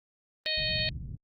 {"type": "harmonic tone", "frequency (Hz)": 622.3, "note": "D#5", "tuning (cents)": 0, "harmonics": [1, 3, 4, 5, 6, 7], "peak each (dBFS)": [-38, -36, -35, -36, -34, -32], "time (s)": [0.46, 0.89], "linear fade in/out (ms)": 0}
{"type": "low-pass noise", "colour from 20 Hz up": "white", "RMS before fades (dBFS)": -38, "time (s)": [0.57, 1.17], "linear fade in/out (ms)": 10, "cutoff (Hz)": 150, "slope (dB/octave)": 24}
{"effects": ["Opus 24 kbps"]}